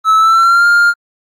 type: tone with pitch glide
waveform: triangle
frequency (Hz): 1303 to 1404.6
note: E6 to F6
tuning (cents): -20 to +10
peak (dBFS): -4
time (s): 0.04-0.94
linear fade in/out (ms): 50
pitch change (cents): +130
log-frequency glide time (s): 0.17-0.66
effects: Opus 32 kbps